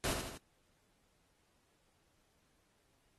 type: noise with echo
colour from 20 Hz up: pink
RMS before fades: -36 dBFS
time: 0.04-0.13 s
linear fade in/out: 0 ms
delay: 81 ms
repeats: 3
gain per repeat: -5 dB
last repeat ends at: 0.373 s
effects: pink hiss -75 dBFS RMS until 3.18 s + AAC 32 kbps